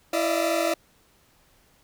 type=tone cluster; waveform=40% pulse; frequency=332.2 / 587 / 635 / 679 Hz; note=E4 / D5 / D#5 / F5; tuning=+13 / -1 / +35 / -49 cents; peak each=-27 dBFS; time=0.13-0.74 s; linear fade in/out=5 ms; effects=pink hiss -61 dBFS RMS until 1.83 s